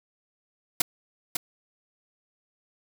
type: noise with echo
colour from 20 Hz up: white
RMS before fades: -21 dBFS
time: 0.8-0.82 s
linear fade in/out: 5 ms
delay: 550 ms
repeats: 1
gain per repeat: -6 dB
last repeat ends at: 1.37 s
effects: none